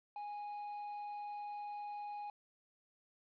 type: tone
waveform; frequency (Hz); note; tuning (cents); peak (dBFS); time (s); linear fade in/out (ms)
triangle; 827; G#5; -8; -40; 0.16-2.3; 2
effects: resampled to 11025 Hz + 12-bit